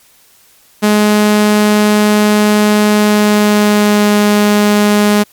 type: tone with pitch glide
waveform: sawtooth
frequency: 210 to 207.7 Hz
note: G#3 to G#3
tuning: +19 to 0 cents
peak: -3 dBFS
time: 0.82-5.24 s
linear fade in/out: 20 ms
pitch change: -19 cents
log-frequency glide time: 2.94-4.12 s
effects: white hiss -47 dBFS RMS until 5.32 s + MP3 96 kbps